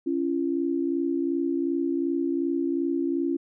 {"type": "tone pair together", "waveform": "sine", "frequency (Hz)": [277.3, 340], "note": ["C#4", "F4"], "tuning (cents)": [1, -46], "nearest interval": "major third", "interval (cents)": 353, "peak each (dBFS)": -26, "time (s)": [0.06, 3.37], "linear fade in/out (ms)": 10, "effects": []}